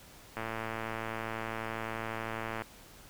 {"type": "click train", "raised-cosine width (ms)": 0.5, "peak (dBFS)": -21, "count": 253, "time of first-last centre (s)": [0.37, 2.62], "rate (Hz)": 112, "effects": ["pink hiss -54 dBFS RMS until 3.09 s"]}